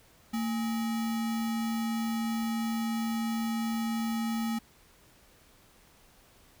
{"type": "tone with sample-and-hold", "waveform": "sine", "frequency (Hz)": 226.5, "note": "A#3", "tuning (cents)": -50, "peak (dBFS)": -28, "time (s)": [0.33, 4.59], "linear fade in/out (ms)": 10, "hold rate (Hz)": 1050, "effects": ["pink hiss -60 dBFS RMS until 6.6 s"]}